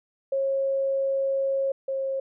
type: tone pair in turn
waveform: sine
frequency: 543 / 538 Hz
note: C#5 / C5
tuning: -36 / +48 cents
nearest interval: unison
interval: 16 cents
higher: first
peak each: -22 / -25 dBFS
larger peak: first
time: 0.32-1.72 / 1.88-2.2 s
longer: first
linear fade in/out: 5 ms
effects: none